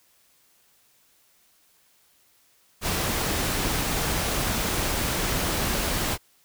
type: noise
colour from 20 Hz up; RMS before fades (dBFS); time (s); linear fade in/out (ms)
pink; -26; 2.81-6.18; 50
effects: white hiss -62 dBFS RMS until 6.44 s